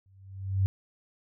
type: tone with exponential growth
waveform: sine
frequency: 96.3 Hz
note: G2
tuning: 30 cents flat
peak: -19 dBFS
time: 0.06-0.66 s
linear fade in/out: 0 ms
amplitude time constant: 130 ms
effects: none